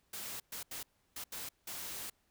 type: noise bursts at uneven times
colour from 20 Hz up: white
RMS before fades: -43 dBFS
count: 6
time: 0.13-0.4 / 0.52-0.63 / 0.71-0.83 / 1.16-1.24 / 1.32-1.49 / 1.67-2.1 s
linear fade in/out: 5 ms
effects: pink hiss -75 dBFS RMS until 2.3 s